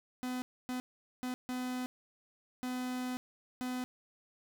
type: tone bursts at uneven times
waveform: 45% pulse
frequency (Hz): 251.9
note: B3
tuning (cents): +34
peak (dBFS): -35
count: 6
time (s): 0.23-0.42 / 0.69-0.8 / 1.23-1.34 / 1.49-1.86 / 2.63-3.17 / 3.61-3.84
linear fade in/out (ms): 0
effects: none